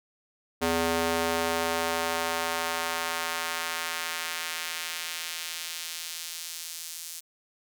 square tone with high-pass filter sweep, 83.1 Hz, E2, 15 cents sharp, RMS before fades -31 dBFS, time 0.61-7.21 s, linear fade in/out 20 ms, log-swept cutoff 320 to 6400 Hz, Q 0.82, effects none

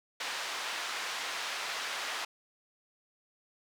pink band-pass noise, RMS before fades -37 dBFS, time 0.2-2.25 s, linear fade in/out 5 ms, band 1000 to 5300 Hz, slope 12 dB/octave, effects none

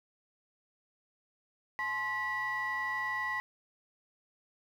sine tone cluster, 853 / 1049 / 1948 Hz, G#5 / C6 / B6, +46 / +4 / -24 cents, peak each -39 / -36 / -32 dBFS, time 1.79-3.4 s, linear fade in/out 0 ms, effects tanh soft clip ceiling -27 dBFS + 10-bit

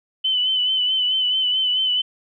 sine tone with vibrato, 3024 Hz, F#7, 37 cents sharp, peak -17 dBFS, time 0.24-2.02 s, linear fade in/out 10 ms, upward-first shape sine, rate 4.6 Hz, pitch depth 38 cents each way, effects none

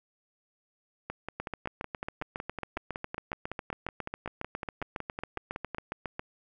two click trains, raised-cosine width 0.5 ms, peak -20 / -19 dBFS, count 26 / 36, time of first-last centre 1.1-5.747 / 1.4-6.195 s, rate 5.38 / 7.3 Hz, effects none

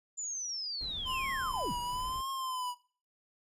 sine linear sweep, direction down, 7150 to 56.6 Hz, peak -35 dBFS, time 0.17-1.74 s, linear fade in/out 20 ms
brown noise, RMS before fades -46 dBFS, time 0.81-2.21 s, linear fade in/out 0 ms
square tone with vibrato, 1019 Hz, C6, 46 cents flat, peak -35 dBFS, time 1.05-2.75 s, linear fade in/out 50 ms, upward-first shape triangle, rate 1 Hz, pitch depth 100 cents each way
effects noise-tail reverb RT60 0.4 s tail -19 dB re dry + resampled to 32000 Hz

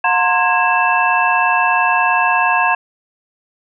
sine tone cluster, 723 / 912 / 1049 / 1646 / 2655 Hz, F#5 / A#5 / C6 / G#6 / E7, -40 / -38 / +4 / -16 / +12 cents, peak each -18 dBFS, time 0.04-2.75 s, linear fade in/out 5 ms, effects none

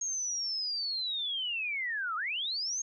sine linear two-way sweep, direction down then up, 6560 to 1220 to 6560 Hz, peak -31 dBFS, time 0.01-2.82 s, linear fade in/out 5 ms, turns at 2.16 s, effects none

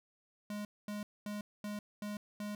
square tone bursts, 207.7 Hz, G#3, in tune, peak -39 dBFS, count 6, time 0.5-2.55 s, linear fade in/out 2 ms, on 150 ms, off 230 ms, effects none

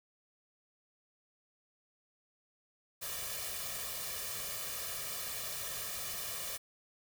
white noise with comb filter, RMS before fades -40 dBFS, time 3.01-6.58 s, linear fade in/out 20 ms, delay 1.7 ms, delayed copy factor +0.75, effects none

